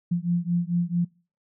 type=beating tone pair; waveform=sine; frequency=171.5 / 176 Hz; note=F3 / F3; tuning=-31 / +14 cents; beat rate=4.5 Hz; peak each=-25 dBFS; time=0.11-1.05 s; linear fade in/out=10 ms; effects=noise-tail reverb RT60 0.4 s tail -26 dB re dry